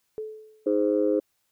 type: tone with exponential decay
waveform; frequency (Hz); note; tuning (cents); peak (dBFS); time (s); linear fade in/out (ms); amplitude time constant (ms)
sine; 433.4; A4; -26; -28; 0.18-0.78; 0; 130
type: chord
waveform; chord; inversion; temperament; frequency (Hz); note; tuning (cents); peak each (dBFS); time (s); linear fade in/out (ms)
sine; Ab major; second; just; 311.5 / 415.3 / 519.1; Eb4 / Ab4 / C5; +2 / 0 / -14; -24; 0.66-1.2; 10
effects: tanh soft clip ceiling -11 dBFS + white hiss -73 dBFS RMS until 1.51 s